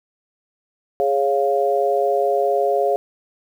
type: chord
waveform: sine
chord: Db major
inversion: second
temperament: equal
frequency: 415.3 / 554.4 / 698.5 Hz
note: Ab4 / Db5 / F5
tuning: 0 / 0 / 0 cents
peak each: -20 dBFS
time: 1-2.96 s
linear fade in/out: 0 ms
effects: 8-bit